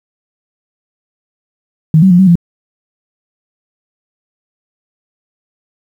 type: tone with pitch steps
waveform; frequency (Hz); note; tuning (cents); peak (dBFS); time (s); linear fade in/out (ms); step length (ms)
sine; 158 / 190.1 / 176.4 / 190.3 / 171.9; D#3 / F#3 / F3 / F#3 / F3; +27 / +47 / +18 / +49 / -27; -3; 1.94-2.355; 2; 83
effects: 7-bit